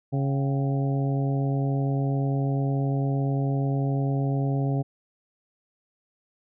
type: harmonic tone with a mistuned harmonic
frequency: 137.8 Hz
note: C#3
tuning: 10 cents flat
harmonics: 1 / 2 / 3 / 4 / 5 / 6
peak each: -23 / -30 / -35 / -38 / -37 / -41 dBFS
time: 0.12-4.83 s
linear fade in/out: 20 ms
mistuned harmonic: 6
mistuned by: -100 cents
effects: none